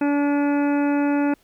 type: harmonic tone with a mistuned harmonic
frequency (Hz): 287.6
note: D4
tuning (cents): -36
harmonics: 1 / 2 / 3 / 4 / 5 / 6 / 7 / 8 / 9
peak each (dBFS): -18 / -28 / -29 / -41 / -33 / -39 / -42 / -45 / -38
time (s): 0.01-1.34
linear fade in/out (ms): 5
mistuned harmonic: 9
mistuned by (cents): -26
effects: pink hiss -60 dBFS RMS until 1.43 s